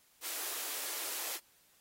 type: high-pass noise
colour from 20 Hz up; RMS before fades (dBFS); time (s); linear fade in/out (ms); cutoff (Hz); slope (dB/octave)
white; -39; 0.21-1.4; 50; 300; 48
effects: white hiss -67 dBFS RMS until 1.8 s + AAC 48 kbps